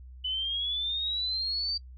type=exponential sweep; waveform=sine; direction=up; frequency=2991 to 4654 Hz; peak=-28 dBFS; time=0.24-1.78 s; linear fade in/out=10 ms; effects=noise-tail reverb RT60 0.1 s tail -24 dB re dry + added 63 Hz sine -44 dBFS peak until 1.97 s